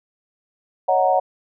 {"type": "chord", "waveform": "sine", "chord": "D# minor seventh", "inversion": "third", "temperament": "equal", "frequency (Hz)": [554.4, 622.3, 740, 932.3], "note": ["C#5", "D#5", "F#5", "A#5"], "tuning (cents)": [0, 0, 0, 0], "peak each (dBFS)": [-20, -23, -17, -23], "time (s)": [0.88, 1.2], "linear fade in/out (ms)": 10, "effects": []}